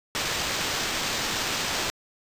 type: noise with sample-and-hold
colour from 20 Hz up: blue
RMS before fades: -28 dBFS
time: 0.15-1.9 s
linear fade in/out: 0 ms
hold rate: 11025 Hz
effects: resampled to 32000 Hz